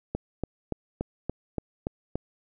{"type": "click train", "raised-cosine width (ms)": 2, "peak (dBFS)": -15, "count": 8, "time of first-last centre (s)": [0.15, 2.156], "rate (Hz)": 3.49, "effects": []}